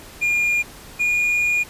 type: tone pair in turn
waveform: triangle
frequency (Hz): 2416 / 2434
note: D7 / D#7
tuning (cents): +48 / -39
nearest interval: unison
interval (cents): 13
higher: second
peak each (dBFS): -15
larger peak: neither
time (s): 0.21-0.63 / 0.99-1.64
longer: second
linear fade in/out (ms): 20
effects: pink hiss -41 dBFS RMS until 1.69 s + resampled to 32000 Hz